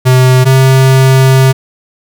square tone pair in turn, 128.4 / 132.32 Hz, C3 / C3, -32 / +20 cents, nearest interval minor second, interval 52 cents, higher second, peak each -4 dBFS, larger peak neither, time 0.05-0.45 / 0.45-1.53 s, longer second, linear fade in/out 20 ms, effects none

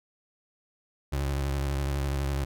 30% pulse tone with vibrato, 69.3 Hz, C#2, in tune, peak -24 dBFS, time 1.12-2.45 s, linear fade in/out 10 ms, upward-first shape square, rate 12 Hz, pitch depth 45 cents each way, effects none

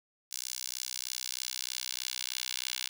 10% pulse tone with high-pass filter sweep, 63.2 Hz, B1, 41 cents sharp, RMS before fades -38 dBFS, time 0.31-2.89 s, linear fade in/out 10 ms, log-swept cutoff 5700 to 3400 Hz, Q 1.3, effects none

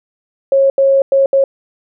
sine tone bursts at uneven times, 545 Hz, C#5, 29 cents flat, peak -7 dBFS, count 4, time 0.52-0.7 / 0.78-1.02 / 1.12-1.26 / 1.33-1.44 s, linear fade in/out 2 ms, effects none

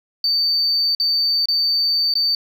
sine tone with dropouts, 4581 Hz, D8, 44 cents flat, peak -14 dBFS, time 0.24-2.35 s, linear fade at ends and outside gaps 2 ms, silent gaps 0.95-0.999 / 1.457-1.485 / 2.139-2.153 s, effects tanh soft clip ceiling -12 dBFS

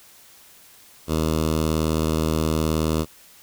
10% pulse tone with notch filter, 79 Hz, D#2, 27 cents sharp, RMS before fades -22 dBFS, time 1.07-3.06 s, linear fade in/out 50 ms, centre 1900 Hz, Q 1.5, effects white hiss -50 dBFS RMS until 3.42 s

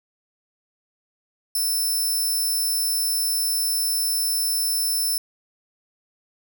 5% pulse tone, 5300 Hz, E8, 9 cents sharp, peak -15 dBFS, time 1.55-5.18 s, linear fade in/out 2 ms, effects none

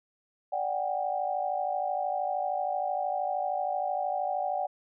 sine tone cluster, 586 / 744 / 797 Hz, D5 / F#5 / G5, -4 / +9 / +28 cents, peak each -34 / -30 / -33 dBFS, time 0.52-4.67 s, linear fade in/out 10 ms, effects none

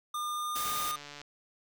square tone with pitch glide, 1207 to 1219.6 Hz, D6 to D#6, +47 to -35 cents, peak -33 dBFS, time 0.14-0.96 s, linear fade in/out 5 ms, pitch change +18 cents, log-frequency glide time 0.3-0.81 s
white noise, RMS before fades -37 dBFS, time 0.55-0.92 s, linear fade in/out 10 ms
click train, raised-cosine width 0.2 ms, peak -28 dBFS, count 83, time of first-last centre 0.65-1.216 s, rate 145 Hz
effects none

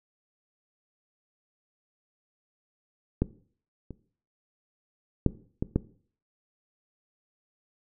clicks, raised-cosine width 3 ms, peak -10 / -26 / -7 / -14 / -10 dBFS, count 5, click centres 3.22 / 3.907 / 5.263 / 5.625 / 5.76 s, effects noise-tail reverb RT60 0.5 s tail -18 dB re dry

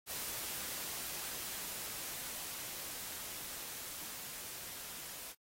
white noise with level ramp, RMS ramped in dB -41 to -47 dBFS, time 0.06-5.35 s, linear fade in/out 50 ms, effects AAC 48 kbps

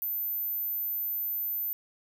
sine tone, 14210 Hz, A9, 16 cents sharp, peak -29 dBFS, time 0.02-1.73 s, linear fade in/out 0 ms, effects none

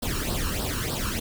pink noise with flanger, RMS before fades -28 dBFS, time 0.02-1.2 s, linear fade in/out 10 ms, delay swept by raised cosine 0.22 to 0.74 ms, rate 3.3 Hz, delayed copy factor +0.75, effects none

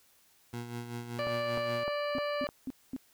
20% pulse tone with tremolo, 119.2 Hz, A#2, 39 cents sharp, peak -31 dBFS, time 0.53-1.84 s, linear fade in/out 5 ms, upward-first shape sine, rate 5.2 Hz, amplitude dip 55%
harmonic tone, 585 Hz, D5, 7 cents flat, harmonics 1 / 2 / 3 / 4 / 5 / 7 / 8, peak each -32 / -38 / -42 / -44 / -46 / -49 / -50 dBFS, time 1.19-2.47 s, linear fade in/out 0 ms
click train, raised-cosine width 1 ms, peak -24 dBFS, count 5, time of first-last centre 1.27-2.49 s, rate 3.28 Hz
sine tone bursts, 261.6 Hz, C4, in tune, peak -33 dBFS, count 4, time 2.15-2.964 s, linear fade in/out 0 ms, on 31 ms, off 230 ms
effects white hiss -65 dBFS RMS until 3.13 s

